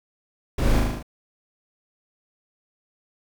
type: noise with echo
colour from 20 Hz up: brown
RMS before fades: -23 dBFS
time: 0.58-0.8 s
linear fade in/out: 5 ms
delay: 38 ms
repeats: 6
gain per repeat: -2 dB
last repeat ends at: 1.028 s
effects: none